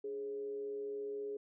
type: tone with frequency modulation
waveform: sine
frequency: 415.3 Hz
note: G#4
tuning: in tune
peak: -38 dBFS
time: 0.04-1.37 s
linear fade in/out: 5 ms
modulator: 124 Hz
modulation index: 0.28
effects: none